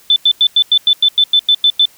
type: tone bursts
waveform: sine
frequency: 3520 Hz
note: A7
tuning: in tune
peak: -6 dBFS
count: 12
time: 0.1-1.855 s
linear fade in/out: 2 ms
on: 61 ms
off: 93 ms
effects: white hiss -46 dBFS RMS until 1.97 s